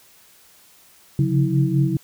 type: tone cluster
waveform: sine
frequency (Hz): 137.7 / 142.6 / 180.8 / 324.3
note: C#3 / C#3 / F#3 / E4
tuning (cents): -11 / +49 / -40 / -28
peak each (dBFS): -19 / -21 / -24 / -24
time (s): 1.19-1.97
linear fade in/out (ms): 2
effects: white hiss -52 dBFS RMS until 2.03 s